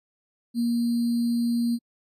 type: tone with sample-and-hold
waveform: sine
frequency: 236 Hz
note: A#3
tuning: 22 cents sharp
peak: -21 dBFS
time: 0.54-1.79 s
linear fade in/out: 50 ms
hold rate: 4410 Hz
effects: AAC 64 kbps